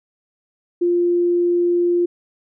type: tone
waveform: sine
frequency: 349.2 Hz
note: F4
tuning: in tune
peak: -14 dBFS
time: 0.81-2.06 s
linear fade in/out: 10 ms
effects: none